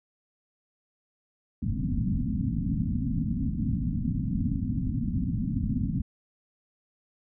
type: low-pass noise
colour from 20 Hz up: white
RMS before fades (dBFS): -28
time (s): 1.62-6.02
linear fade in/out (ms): 10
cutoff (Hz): 270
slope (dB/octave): 96
effects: none